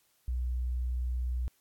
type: tone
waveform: sine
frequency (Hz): 61.74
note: B1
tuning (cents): 0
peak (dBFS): -29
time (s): 0.28-1.48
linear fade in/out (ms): 0
effects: white hiss -70 dBFS RMS until 1.6 s + AAC 64 kbps